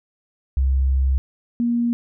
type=tone pair in turn; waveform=sine; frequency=66.5 / 237 Hz; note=C2 / A#3; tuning=+29 / +29 cents; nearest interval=octave + minor seventh; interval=2200 cents; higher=second; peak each=-15 / -17 dBFS; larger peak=first; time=0.57-1.18 / 1.6-1.93 s; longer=first; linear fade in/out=0 ms; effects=none